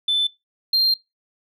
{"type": "tone pair in turn", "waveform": "sine", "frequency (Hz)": [3520, 4186], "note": ["A7", "C8"], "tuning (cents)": [0, 0], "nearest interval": "minor third", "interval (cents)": 300, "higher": "second", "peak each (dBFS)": [-15, -12], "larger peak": "second", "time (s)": [[0.08, 0.27], [0.73, 0.94]], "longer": "second", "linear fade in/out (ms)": 5, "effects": ["noise-tail reverb RT60 0.2 s tail -21 dB re dry", "tanh soft clip ceiling -14 dBFS"]}